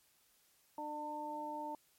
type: harmonic tone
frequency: 299.8 Hz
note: D4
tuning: 36 cents sharp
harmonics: 1 / 2 / 3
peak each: -47 / -47 / -41 dBFS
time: 0.78-1.75 s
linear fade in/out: 2 ms
effects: white hiss -71 dBFS RMS until 1.98 s + MP3 64 kbps